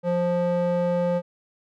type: tone with band-pass filter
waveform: square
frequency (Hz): 175.5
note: F3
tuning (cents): +9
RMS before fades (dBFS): -23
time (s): 0.03-1.22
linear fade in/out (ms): 50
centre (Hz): 470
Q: 2
effects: none